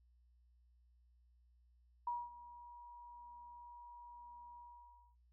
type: tone with ADSR envelope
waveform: sine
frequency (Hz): 959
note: A#5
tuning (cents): +49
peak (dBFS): -35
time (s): 2.07-5.16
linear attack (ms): 4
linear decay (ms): 220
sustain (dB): -17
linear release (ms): 580
effects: noise-tail reverb RT60 0.3 s tail -21 dB re dry + added 60 Hz sine -67 dBFS peak until 5.32 s